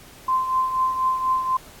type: tone with tremolo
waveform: sine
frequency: 1038 Hz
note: C6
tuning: 14 cents flat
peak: -16 dBFS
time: 0.28-1.57 s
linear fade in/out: 5 ms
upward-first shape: triangle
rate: 4.1 Hz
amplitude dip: 65%
effects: pink hiss -46 dBFS RMS until 1.8 s + AAC 64 kbps